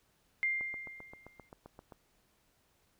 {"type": "tone with exponential decay", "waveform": "sine", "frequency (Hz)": 2100, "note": "C7", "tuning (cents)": 6, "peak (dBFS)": -27, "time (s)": [0.43, 1.49], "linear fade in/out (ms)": 0, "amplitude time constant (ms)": 230}
{"type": "click train", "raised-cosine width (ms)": 1, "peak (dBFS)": -35, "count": 11, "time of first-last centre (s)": [0.61, 1.922], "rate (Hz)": 7.62}
{"effects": ["pink hiss -72 dBFS RMS until 2.99 s"]}